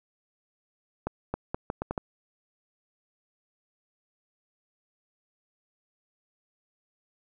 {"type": "accelerating click train", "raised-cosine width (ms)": 1, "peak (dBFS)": -15, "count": 7, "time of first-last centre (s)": [1.07, 1.978], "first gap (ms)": 270, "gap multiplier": 0.76, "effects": []}